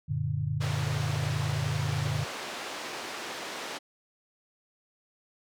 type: chord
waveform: sine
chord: Gb augmented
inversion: none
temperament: equal with one note detuned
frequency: 93.9 / 116.54 / 146.83 Hz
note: Gb2 / Bb2 / D3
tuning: +26 / 0 / 0 cents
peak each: -34 / -32 / -30 dBFS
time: 0.08-2.25 s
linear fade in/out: 20 ms
type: band-pass noise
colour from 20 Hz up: pink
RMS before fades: -38 dBFS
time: 0.6-3.79 s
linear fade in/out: 20 ms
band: 390 to 5800 Hz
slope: 12 dB/octave
effects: none